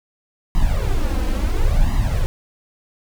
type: noise with flanger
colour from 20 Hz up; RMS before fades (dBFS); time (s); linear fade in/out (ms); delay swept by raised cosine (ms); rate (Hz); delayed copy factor
brown; -17; 0.55-2.26; 0; 1 to 3.9; 0.72; +0.95
effects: none